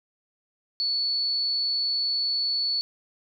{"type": "tone", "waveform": "sine", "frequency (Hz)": 4435, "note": "C#8", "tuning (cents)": 0, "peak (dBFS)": -23, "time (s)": [0.8, 2.81], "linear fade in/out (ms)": 0, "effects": []}